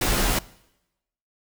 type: noise with comb filter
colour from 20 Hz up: pink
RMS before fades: -22 dBFS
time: 0.01-0.39 s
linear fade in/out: 5 ms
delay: 13 ms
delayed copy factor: -1
effects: noise-tail reverb RT60 0.9 s tail -21 dB re dry